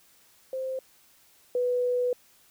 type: tone pair in turn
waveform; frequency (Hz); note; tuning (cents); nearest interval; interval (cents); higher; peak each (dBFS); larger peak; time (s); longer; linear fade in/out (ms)
sine; 523.3 / 493.9; C5 / B4; 0 / 0; minor second; 100; first; -29 / -23; second; 0.53-0.79 / 1.55-2.13; second; 2
effects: white hiss -60 dBFS RMS until 2.5 s